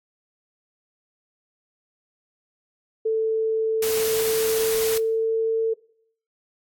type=tone with pitch glide; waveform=sine; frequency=442.9 to 448.8 Hz; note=A4 to A4; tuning=+11 to +34 cents; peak=-19 dBFS; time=3.05-5.74 s; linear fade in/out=10 ms; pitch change=+23 cents; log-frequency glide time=3.81-5.61 s
type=noise; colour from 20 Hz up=white; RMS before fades=-28 dBFS; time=3.82-4.98 s; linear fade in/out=5 ms
effects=noise-tail reverb RT60 0.6 s tail -21 dB re dry + AAC 64 kbps